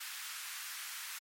pink high-pass noise, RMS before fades -44 dBFS, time 0-1.19 s, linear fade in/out 10 ms, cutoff 1300 Hz, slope 24 dB/octave, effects MP3 64 kbps

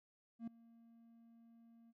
triangle tone with ADSR envelope, 230.5 Hz, A#3, 19 cents flat, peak -38 dBFS, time 0.39-1.93 s, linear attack 84 ms, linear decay 4 ms, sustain -22 dB, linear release 36 ms, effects none

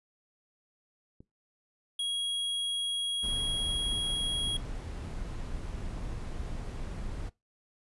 clicks, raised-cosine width 3 ms, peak -37 dBFS, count 3, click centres 1.205 / 4.266 / 4.318 s
square tone, 3300 Hz, G#7, 12 cents flat, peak -30 dBFS, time 1.99-4.57 s, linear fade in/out 5 ms
brown noise, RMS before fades -37 dBFS, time 3.22-7.3 s, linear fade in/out 20 ms
effects noise-tail reverb RT60 0.2 s tail -20 dB re dry + resampled to 24000 Hz

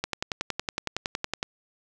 click train, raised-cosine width 0.2 ms, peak -10 dBFS, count 16, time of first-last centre 0.04-1.429 s, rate 10.8 Hz, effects none

